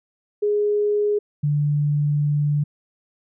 sine tone pair in turn, 415.3 / 146.83 Hz, G#4 / D3, 0 / 0 cents, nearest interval octave + tritone, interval 1800 cents, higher first, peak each -17 dBFS, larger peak neither, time 0.42-1.19 / 1.43-2.64 s, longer second, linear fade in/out 10 ms, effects none

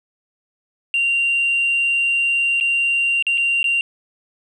sine tone with dropouts, 2769 Hz, F7, 15 cents flat, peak -14 dBFS, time 0.94-3.81 s, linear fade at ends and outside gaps 1 ms, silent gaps 2.601-2.609 / 3.225-3.267 / 3.375-3.379 / 3.63-3.642 s, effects tanh soft clip ceiling -12 dBFS

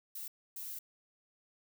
violet noise bursts at uneven times, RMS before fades -43 dBFS, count 2, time 0.15-0.28 / 0.56-0.79 s, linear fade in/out 5 ms, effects none

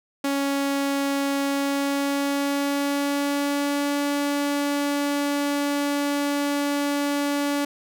sawtooth tone with pitch glide, 278.5 to 286.5 Hz, C#4 to D4, +8 to -43 cents, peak -18 dBFS, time 0.24-7.65 s, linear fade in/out 5 ms, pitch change +49 cents, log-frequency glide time 1.41-3.98 s, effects none

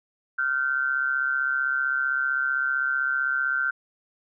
sine tone pair together, 1396.9 / 1532.5 Hz, F6 / G6, 0 / -40 cents, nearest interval major second, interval 160 cents, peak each -25 dBFS, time 0.38-3.71 s, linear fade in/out 10 ms, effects none

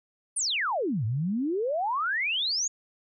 sine exponential two-way sweep, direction down then up, 9940 to 103.4 to 6920 Hz, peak -25 dBFS, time 0.36-2.68 s, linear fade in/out 10 ms, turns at 1.05 s, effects none

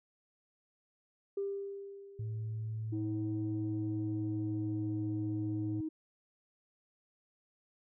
sine tone with exponential decay, 397.2 Hz, G4, 23 cents sharp, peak -31 dBFS, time 1.37-2.98 s, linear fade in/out 5 ms, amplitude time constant 350 ms
sine tone, 110 Hz, A2, in tune, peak -35 dBFS, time 2.19-5.81 s, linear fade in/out 5 ms
sine tone with pitch glide, 320.1 to 314.8 Hz, D#4 to D#4, +49 to +20 cents, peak -34 dBFS, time 2.92-5.89 s, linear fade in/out 10 ms, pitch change -29 cents, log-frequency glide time 3.32-5.06 s
effects tanh soft clip ceiling -26 dBFS

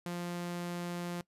sawtooth tone, 174.61 Hz, F3, in tune, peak -32 dBFS, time 0.06-1.21 s, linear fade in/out 2 ms, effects noise-tail reverb RT60 0.1 s tail -21 dB re dry + resampled to 32000 Hz

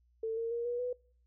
sine tone with pitch steps, 447 / 458.5 / 470.3 / 482.4 / 494.8 Hz, A4 / A#4 / A#4 / B4 / B4, +27 / -29 / +15 / -41 / +3 cents, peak -32 dBFS, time 0.23-0.93 s, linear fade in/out 5 ms, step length 140 ms, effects noise-tail reverb RT60 0.5 s tail -26 dB re dry + added 60 Hz sine -66 dBFS peak until 1.26 s

